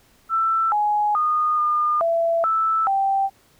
sine tone with pitch steps, 1331 / 836 / 1228 / 1212 / 669 / 1317 / 782 Hz, E6 / G#5 / D#6 / D#6 / E5 / E6 / G5, +16 / +11 / -23 / -46 / +25 / -2 / -4 cents, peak -17 dBFS, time 0.29-3.3 s, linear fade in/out 50 ms, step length 430 ms, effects pink hiss -57 dBFS RMS until 3.59 s

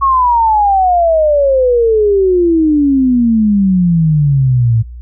sine exponential sweep, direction down, 1108.7 to 110 Hz, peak -7 dBFS, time 0.01-4.83 s, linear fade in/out 20 ms, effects added 60 Hz sine -26 dBFS peak until 5.01 s

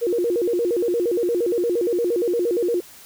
sine tone with vibrato, 408.6 Hz, G#4, 28 cents flat, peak -18 dBFS, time 0.01-2.81 s, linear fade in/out 20 ms, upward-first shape square, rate 8.6 Hz, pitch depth 250 cents each way, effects white hiss -45 dBFS RMS until 3.05 s

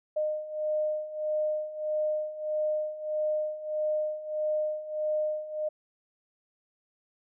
sine beating tone pair, 611 / 612.6 Hz, D#5 / D#5, -32 / -27 cents, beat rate 1.6 Hz, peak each -33 / -29 dBFS, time 0.16-5.69 s, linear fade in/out 10 ms, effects none

